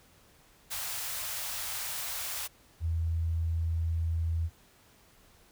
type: band-stop noise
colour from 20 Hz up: white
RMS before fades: -36 dBFS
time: 0.7-2.48 s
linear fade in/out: 20 ms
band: 120 to 590 Hz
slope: 24 dB/octave
type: tone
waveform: sine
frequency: 82.41 Hz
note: E2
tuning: in tune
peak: -27 dBFS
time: 2.8-4.5 s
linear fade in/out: 50 ms
effects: pink hiss -61 dBFS RMS until 5.51 s